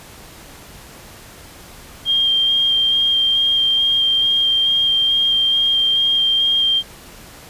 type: tone with vibrato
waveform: sine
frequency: 3197 Hz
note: G7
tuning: 33 cents sharp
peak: -13 dBFS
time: 2.05-6.83 s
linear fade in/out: 50 ms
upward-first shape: square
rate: 2.3 Hz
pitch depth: 10 cents each way
effects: pink hiss -40 dBFS RMS until 7.49 s + resampled to 32000 Hz